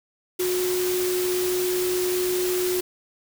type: tone in noise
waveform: sine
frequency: 363.5 Hz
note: F#4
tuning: 31 cents flat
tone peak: -22 dBFS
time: 0.39-2.81 s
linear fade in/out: 10 ms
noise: white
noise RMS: -30 dBFS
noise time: 0.39-2.81 s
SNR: +5 dB
effects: none